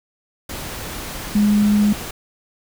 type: tone in noise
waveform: sine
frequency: 207.7 Hz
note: G#3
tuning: in tune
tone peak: -12 dBFS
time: 1.35-1.93 s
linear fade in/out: 5 ms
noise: pink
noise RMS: -30 dBFS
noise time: 0.49-2.11 s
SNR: +15 dB
effects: none